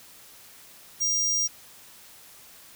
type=tone; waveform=square; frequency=5700 Hz; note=F8; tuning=34 cents sharp; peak=-23 dBFS; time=1-1.48 s; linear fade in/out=20 ms; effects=white hiss -50 dBFS RMS until 2.75 s